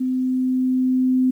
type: tone with level ramp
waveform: sine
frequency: 256.6 Hz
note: C4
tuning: 34 cents flat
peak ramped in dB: -19 to -14 dBFS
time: 0-1.31 s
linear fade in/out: 10 ms
effects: 9-bit